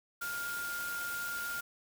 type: tone in noise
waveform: sine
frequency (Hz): 1408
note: F6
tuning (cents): +14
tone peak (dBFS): -36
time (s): 0.21-1.61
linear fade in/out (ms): 10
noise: white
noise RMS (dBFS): -43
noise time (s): 0.21-1.61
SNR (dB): +4
effects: none